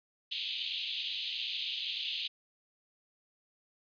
pink band-pass noise, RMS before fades -37 dBFS, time 0.31-2.28 s, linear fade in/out 10 ms, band 2800 to 4100 Hz, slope 48 dB/octave, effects resampled to 11025 Hz

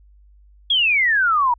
sine exponential sweep, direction down, 3380 to 935 Hz, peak -14 dBFS, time 0.7-1.54 s, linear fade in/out 5 ms, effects added 50 Hz sine -47 dBFS peak until 1.58 s

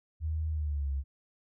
sine tone with pitch glide, 78.7 to 68.51 Hz, D#2 to C#2, +20 to -20 cents, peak -29 dBFS, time 0.2-1.04 s, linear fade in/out 50 ms, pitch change -240 cents, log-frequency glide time 0.5-0.92 s, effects none

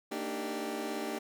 25% pulse chord, Eb major seventh, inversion second, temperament equal with one note detuned, 228.3 / 293.7 / 311.1 / 392 Hz, Bb3 / D4 / Eb4 / G4, -36 / 0 / 0 / 0 cents, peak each -37 / -36 / -39 / -35 dBFS, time 0.11-1.19 s, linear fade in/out 10 ms, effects none

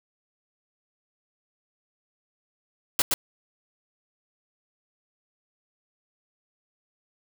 white noise with echo, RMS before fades -21 dBFS, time 2.99-3.02 s, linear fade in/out 2 ms, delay 120 ms, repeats 1, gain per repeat -2 dB, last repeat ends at 3.14 s, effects none

